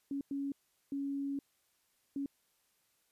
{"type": "tone bursts at uneven times", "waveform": "sine", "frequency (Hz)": 278.6, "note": "C#4", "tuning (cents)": 9, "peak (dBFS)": -34, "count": 4, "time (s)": [[0.11, 0.21], [0.31, 0.52], [0.92, 1.39], [2.16, 2.26]], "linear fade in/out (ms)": 2, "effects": ["white hiss -75 dBFS RMS until 3.11 s", "resampled to 32000 Hz"]}